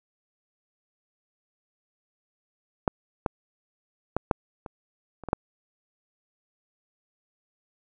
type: clicks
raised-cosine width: 1 ms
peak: -7 / -10 / -10 / -6 / -23 / -27 / -18 / -6 dBFS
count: 8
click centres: 2.878 / 3.262 / 4.166 / 4.312 / 4.662 / 5.237 / 5.287 / 5.331 s
effects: none